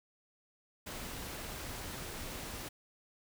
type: noise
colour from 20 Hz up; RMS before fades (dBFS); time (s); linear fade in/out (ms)
pink; -43; 0.86-2.69; 10
effects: none